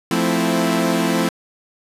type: chord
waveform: sawtooth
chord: F major seventh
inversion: none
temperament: equal with one note detuned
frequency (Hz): 174.61 / 220 / 260.3 / 329.6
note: F3 / A3 / C4 / E4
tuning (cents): 0 / 0 / -9 / 0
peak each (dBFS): -18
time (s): 0.11-1.29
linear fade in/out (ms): 2
effects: resampled to 32000 Hz